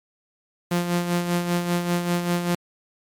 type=tone with tremolo; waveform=sawtooth; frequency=174.61 Hz; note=F3; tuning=in tune; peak=-15 dBFS; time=0.71-2.55 s; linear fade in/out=5 ms; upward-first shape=sine; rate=5.1 Hz; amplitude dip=55%; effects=MP3 96 kbps